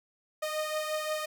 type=beating tone pair; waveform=sawtooth; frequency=615 / 620.7 Hz; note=D#5 / D#5; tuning=-20 / -4 cents; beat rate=5.7 Hz; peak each=-28 / -33 dBFS; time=0.42-1.26 s; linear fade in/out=10 ms; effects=none